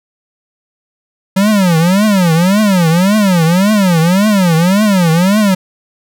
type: tone with vibrato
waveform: square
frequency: 186 Hz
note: F#3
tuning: 9 cents sharp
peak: -8 dBFS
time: 1.36-5.55 s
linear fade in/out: 10 ms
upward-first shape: triangle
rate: 1.8 Hz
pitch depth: 290 cents each way
effects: none